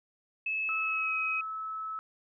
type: tone with pitch glide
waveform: sine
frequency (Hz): 2598 to 2534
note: E7 to D#7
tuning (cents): -26 to +31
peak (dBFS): -29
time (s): 0.46-1.41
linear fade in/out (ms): 5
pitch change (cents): -43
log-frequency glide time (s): 0.8-1.15
type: tone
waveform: sine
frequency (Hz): 1300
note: E6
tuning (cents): -24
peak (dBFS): -34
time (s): 0.69-1.99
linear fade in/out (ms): 0
effects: none